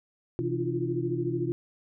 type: tone cluster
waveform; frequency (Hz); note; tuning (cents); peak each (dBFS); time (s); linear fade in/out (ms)
sine; 129.6 / 165.4 / 296.9 / 342.1 / 355.6; C3 / E3 / D4 / F4 / F4; -16 / +6 / +19 / -36 / +31; -32 / -38 / -36 / -30 / -34; 0.39-1.52; 0
effects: none